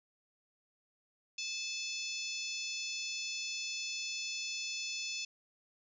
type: harmonic tone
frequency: 869 Hz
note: A5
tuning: 22 cents flat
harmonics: 3 / 4 / 5 / 6 / 7 / 8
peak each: -41 / -45 / -46 / -43 / -46 / -47 dBFS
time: 1.38-5.25 s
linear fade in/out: 5 ms
effects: none